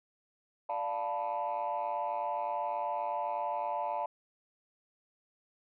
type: chord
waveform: sine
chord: B half-diminished seventh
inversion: first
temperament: equal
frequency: 587.3 / 698.5 / 880 / 987.8 Hz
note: D5 / F5 / A5 / B5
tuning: 0 / 0 / 0 / 0 cents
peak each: -37 / -36 / -34 / -37 dBFS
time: 0.69-4.06 s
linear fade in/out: 5 ms
effects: tanh soft clip ceiling -26 dBFS